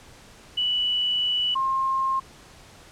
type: tone pair in turn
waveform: sine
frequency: 2958 / 1065.3 Hz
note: F#7 / C6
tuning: -1 / +31 cents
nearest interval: octave + tritone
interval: 1768 cents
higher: first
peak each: -21 dBFS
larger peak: neither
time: 0.57-1.55 / 1.55-2.2 s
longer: first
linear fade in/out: 10 ms
effects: pink hiss -49 dBFS RMS until 2.91 s + low-pass 9000 Hz 12 dB/octave